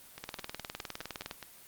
two click trains, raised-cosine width 0.2 ms, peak -20 / -24 dBFS, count 22 / 7, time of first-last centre 0.24-1.311 / 0.18-1.427 s, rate 19.6 / 4.81 Hz, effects white hiss -54 dBFS RMS until 1.67 s + Opus 24 kbps

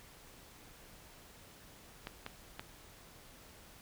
clicks, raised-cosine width 0.3 ms, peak -25 dBFS, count 3, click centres 2.071 / 2.264 / 2.595 s, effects pink hiss -57 dBFS RMS until 3.81 s

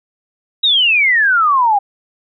sine exponential sweep, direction down, 3873 to 784 Hz, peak -9 dBFS, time 0.63-1.79 s, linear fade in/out 10 ms, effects none

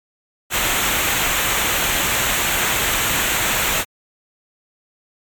pink noise with comb filter, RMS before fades -19 dBFS, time 0.5-3.85 s, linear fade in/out 50 ms, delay 0.2 ms, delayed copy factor -0.65, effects MP3 96 kbps

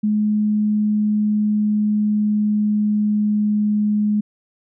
sine tone with pitch glide, 211.3 to 209.6 Hz, G#3 to G#3, +30 to +16 cents, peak -15 dBFS, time 0.03-4.21 s, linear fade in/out 10 ms, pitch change -14 cents, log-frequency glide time 0.14-3.86 s, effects none

